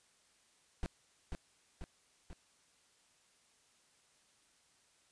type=noise with echo; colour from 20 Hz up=brown; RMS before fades=-36 dBFS; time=0.83-0.86 s; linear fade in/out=0 ms; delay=490 ms; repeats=3; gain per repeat=-4 dB; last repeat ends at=2.33 s; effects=white hiss -70 dBFS RMS until 5.11 s + resampled to 22050 Hz